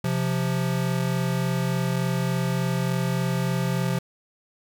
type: tone pair together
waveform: square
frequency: 130.81 / 174.24 Hz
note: C3 / F3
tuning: 0 / -4 cents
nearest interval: perfect fourth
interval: 496 cents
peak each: -26 dBFS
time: 0.04-3.99 s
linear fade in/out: 5 ms
effects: 10-bit